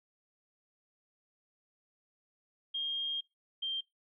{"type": "tone pair in turn", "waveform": "sine", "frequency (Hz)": [3224, 3170], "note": ["G7", "G7"], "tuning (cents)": [48, 19], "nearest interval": "unison", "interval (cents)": 29, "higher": "first", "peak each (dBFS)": [-32, -32], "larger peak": "neither", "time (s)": [[2.74, 3.21], [3.62, 3.81]], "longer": "first", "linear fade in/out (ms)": 10, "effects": ["noise-tail reverb RT60 0.2 s tail -24 dB re dry"]}